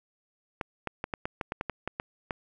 clicks, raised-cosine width 0.5 ms, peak -16 dBFS, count 12, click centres 0.612 / 0.873 / 1.041 / 1.138 / 1.255 / 1.412 / 1.521 / 1.611 / 1.697 / 1.876 / 1.999 / 2.308 s, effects none

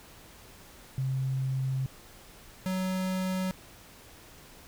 sine / square tone pair in turn, 132.4 / 186.54 Hz, C3 / F#3, +21 / +14 cents, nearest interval tritone, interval 593 cents, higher second, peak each -27 / -29 dBFS, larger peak first, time 0.98-1.86 / 2.66-3.51 s, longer first, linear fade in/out 0 ms, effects pink hiss -52 dBFS RMS until 4.67 s

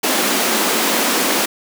pink high-pass noise, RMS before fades -17 dBFS, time 0.03-1.46 s, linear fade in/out 10 ms, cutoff 210 Hz, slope 48 dB/octave, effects none

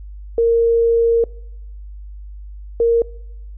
sine tone pair in turn, 463.1 / 465.1 Hz, A#4 / A#4, -11 / -4 cents, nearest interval unison, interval 7 cents, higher second, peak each -11 dBFS, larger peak neither, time 0.38-1.24 / 2.8-3.02 s, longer first, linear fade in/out 2 ms, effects noise-tail reverb RT60 0.8 s tail -23 dB re dry + added 50 Hz sine -31 dBFS peak until 3.57 s

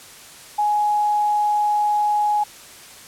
sine tone, 836 Hz, G#5, 11 cents sharp, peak -16 dBFS, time 0.58-2.44 s, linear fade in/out 10 ms, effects white hiss -42 dBFS RMS until 3.07 s + low-pass 11000 Hz 12 dB/octave

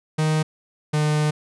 45% pulse tone pair in turn, 155.56 / 151.22 Hz, D#3 / D#3, 0 / -49 cents, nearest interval unison, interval 49 cents, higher first, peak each -18 dBFS, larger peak neither, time 0.18-0.43 / 0.93-1.31 s, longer second, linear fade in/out 10 ms, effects resampled to 24000 Hz

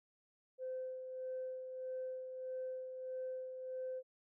sine tone with tremolo, 515 Hz, C5, 28 cents flat, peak -38 dBFS, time 0.58-4.03 s, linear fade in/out 50 ms, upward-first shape sine, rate 1.6 Hz, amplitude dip 50%, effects tanh soft clip ceiling -35 dBFS

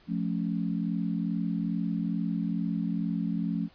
sine chord, F augmented, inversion none, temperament equal with one note detuned, 174.61 / 217 / 277.2 Hz, F3 / A3 / C#4, 0 / -24 / 0 cents, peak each -30 / -31 / -34 dBFS, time 0.07-3.69 s, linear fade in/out 50 ms, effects pink hiss -59 dBFS RMS until 3.74 s + resampled to 11025 Hz

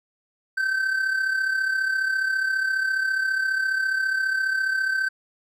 triangle tone with amplitude modulation, 1546 Hz, G6, 24 cents flat, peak -17 dBFS, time 0.57-5.09 s, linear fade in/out 10 ms, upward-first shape sine, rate 34.7 Hz, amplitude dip 55%, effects none

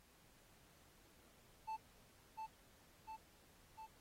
triangle tone with echo, 880 Hz, A5, in tune, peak -40 dBFS, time 1.67-1.77 s, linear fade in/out 20 ms, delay 700 ms, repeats 3, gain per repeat -3 dB, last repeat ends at 3.87 s, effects pink hiss -69 dBFS RMS until 4 s + AAC 48 kbps

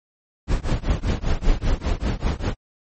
brown noise with tremolo, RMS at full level -17 dBFS, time 0.47-2.55 s, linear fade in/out 50 ms, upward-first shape triangle, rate 5.1 Hz, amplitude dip 100%, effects MP3 32 kbps

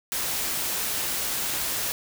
white noise, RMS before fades -28 dBFS, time 0.12-1.92 s, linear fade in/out 0 ms, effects none

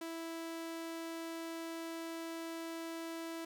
sawtooth tone, 329.6 Hz, E4, in tune, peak -37 dBFS, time 0.01-3.45 s, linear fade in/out 5 ms, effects none

